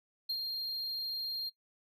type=tone with ADSR envelope; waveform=triangle; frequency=4209 Hz; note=C8; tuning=9 cents sharp; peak=-29 dBFS; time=0.29-1.5 s; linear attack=10 ms; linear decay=62 ms; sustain=-4 dB; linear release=19 ms; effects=noise-tail reverb RT60 0.1 s tail -18 dB re dry